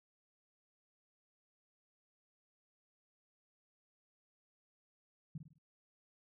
sine tone with echo, 155.56 Hz, D#3, in tune, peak -40 dBFS, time 5.35-5.38 s, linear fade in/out 5 ms, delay 51 ms, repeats 4, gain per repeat -7 dB, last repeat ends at 5.584 s, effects none

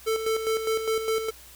square tone with tremolo, 443.2 Hz, A4, 13 cents sharp, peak -23 dBFS, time 0.06-1.31 s, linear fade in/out 20 ms, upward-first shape square, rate 4.9 Hz, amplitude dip 55%, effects added 60 Hz sine -53 dBFS peak until 1.55 s + white hiss -49 dBFS RMS until 1.55 s

